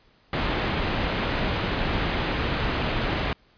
pink low-pass noise, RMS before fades -26 dBFS, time 0.33-3.33 s, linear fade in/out 2 ms, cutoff 3700 Hz, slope 24 dB/octave, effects pink hiss -60 dBFS RMS until 3.57 s + resampled to 11025 Hz

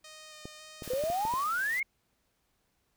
5% pulse tone with vibrato, 617 Hz, D#5, 15 cents flat, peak -36 dBFS, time 0.04-1.44 s, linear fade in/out 5 ms, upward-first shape square, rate 1.8 Hz, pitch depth 10 cents each way
clicks, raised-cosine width 2 ms, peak -27 dBFS, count 8, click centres 0.455 / 0.822 / 0.877 / 0.935 / 1.038 / 1.101 / 1.252 / 1.338 s
white noise, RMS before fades -45 dBFS, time 0.83-1.8 s, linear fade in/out 2 ms
sine exponential sweep, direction up, 489.3 to 2217 Hz, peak -28 dBFS, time 0.9-1.83 s, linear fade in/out 5 ms
effects pink hiss -75 dBFS RMS until 2.96 s

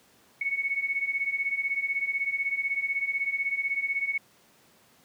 sine beating tone pair, 2203 / 2219 Hz, C#7 / C#7, -11 / +1 cents, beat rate 16 Hz, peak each -31 / -28 dBFS, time 0.41-4.18 s, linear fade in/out 5 ms, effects pink hiss -60 dBFS RMS until 5.04 s + high-pass 150 Hz 12 dB/octave

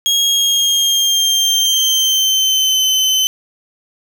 30% pulse tone with pitch glide, 3275 to 3056 Hz, G#7 to G7, -25 to -45 cents, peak -9 dBFS, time 0.06-3.27 s, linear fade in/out 0 ms, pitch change -120 cents, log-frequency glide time 0.24-2.83 s, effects none

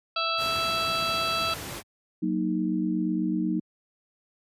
harmonic tone, 661 Hz, E5, 5 cents sharp, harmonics 1 / 2 / 4 / 5 / 6 / 7, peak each -34 / -28 / -32 / -34 / -34 / -34 dBFS, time 0.16-1.54 s, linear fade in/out 5 ms
pink noise, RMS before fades -36 dBFS, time 0.37-1.83 s, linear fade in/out 50 ms
sine chord, D# minor, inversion first, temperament equal, 185 / 233.1 / 311.1 Hz, F#3 / A#3 / D#4, 0 / 0 / 0 cents, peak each -28 / -30 / -27 dBFS, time 2.22-3.6 s, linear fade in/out 10 ms
effects high-pass 80 Hz 12 dB/octave + resampled to 32000 Hz

